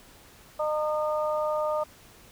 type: harmonic tone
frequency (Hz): 304.9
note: D#4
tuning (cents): -35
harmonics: 2 / 3 / 4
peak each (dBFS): -26 / -33 / -32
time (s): 0.59-1.84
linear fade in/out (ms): 10
effects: pink hiss -53 dBFS RMS until 2.31 s